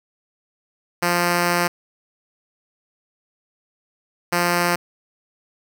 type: tone bursts at uneven times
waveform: 5% pulse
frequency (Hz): 174.61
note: F3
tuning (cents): 0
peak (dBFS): -6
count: 2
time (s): 1.02-1.68 / 4.32-4.76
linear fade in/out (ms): 10
effects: none